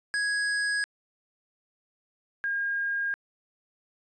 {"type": "tone pair in turn", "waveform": ["square", "sine"], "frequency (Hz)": [1661, 1619.3], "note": ["G#6", "G#6"], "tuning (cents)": [0, -44], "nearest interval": "unison", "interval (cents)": 44, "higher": "first", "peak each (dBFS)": -26, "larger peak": "neither", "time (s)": [[0.14, 0.84], [2.44, 3.14]], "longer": "neither", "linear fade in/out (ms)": 0, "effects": ["resampled to 22050 Hz"]}